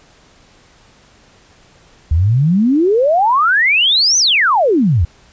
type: exponential two-way sweep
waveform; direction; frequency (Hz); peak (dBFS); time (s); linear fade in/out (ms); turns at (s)
sine; up then down; 73.42 to 6272 to 73.42; -9; 2.11-5.05; 5; 4.18
effects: pink hiss -48 dBFS RMS until 5.32 s + resampled to 16000 Hz